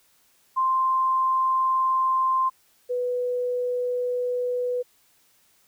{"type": "tone pair in turn", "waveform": "sine", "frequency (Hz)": [1046.5, 493.9], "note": ["C6", "B4"], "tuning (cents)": [0, 0], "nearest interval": "octave + minor second", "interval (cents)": 1300, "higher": "first", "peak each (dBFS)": [-19, -23], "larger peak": "first", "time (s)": [[0.56, 2.5], [2.89, 4.83]], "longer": "neither", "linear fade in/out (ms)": 20, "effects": ["white hiss -62 dBFS RMS until 5.67 s"]}